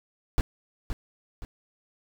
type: noise with echo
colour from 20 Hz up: brown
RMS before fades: -21 dBFS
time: 0.38-0.41 s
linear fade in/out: 0 ms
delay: 520 ms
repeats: 2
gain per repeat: -8 dB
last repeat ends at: 1.45 s
effects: none